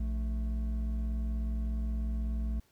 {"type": "tone pair together", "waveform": "triangle", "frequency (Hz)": [58.27, 220], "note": ["A#1", "A3"], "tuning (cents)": [0, 0], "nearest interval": "octave + major seventh", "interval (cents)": 2300, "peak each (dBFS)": [-28, -39], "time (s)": [0, 2.6], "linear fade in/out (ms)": 5, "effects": ["pink hiss -68 dBFS RMS until 2.71 s"]}